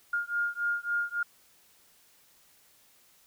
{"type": "beating tone pair", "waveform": "sine", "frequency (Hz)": [1413, 1416.6], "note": ["F6", "F6"], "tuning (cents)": [20, 24], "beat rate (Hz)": 3.6, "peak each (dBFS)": -31, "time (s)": [0.13, 1.23], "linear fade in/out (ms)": 5, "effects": ["white hiss -62 dBFS RMS until 3.26 s"]}